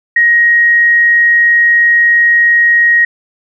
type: tone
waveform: sine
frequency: 1883 Hz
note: A#6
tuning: 17 cents sharp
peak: -5 dBFS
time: 0.16-3.05 s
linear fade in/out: 5 ms
effects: none